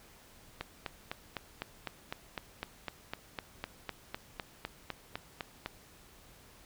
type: click train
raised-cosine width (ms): 0.3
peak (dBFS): -20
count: 21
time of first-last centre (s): 0.61-5.661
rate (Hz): 3.96
effects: pink hiss -58 dBFS RMS until 6.65 s